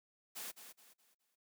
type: noise with echo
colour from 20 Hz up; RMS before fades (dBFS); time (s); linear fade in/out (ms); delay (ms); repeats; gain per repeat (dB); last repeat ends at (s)
white; -45; 0.35-0.52; 20; 210; 4; -9; 1.36
effects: noise-tail reverb RT60 0.2 s tail -24 dB re dry + high-pass 200 Hz 12 dB/octave